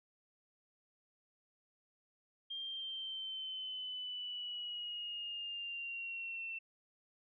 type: exponential sweep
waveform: sine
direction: down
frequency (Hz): 3200 to 2683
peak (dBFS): -40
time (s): 2.5-6.59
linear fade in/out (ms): 10
effects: none